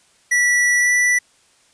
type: tone with pitch glide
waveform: square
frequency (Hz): 1950 to 1968.1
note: B6 to B6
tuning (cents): -23 to -7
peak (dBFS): -14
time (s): 0.31-1.19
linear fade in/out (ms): 10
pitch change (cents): +16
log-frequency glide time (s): 0.77-0.91
effects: white hiss -56 dBFS RMS until 1.73 s + resampled to 22050 Hz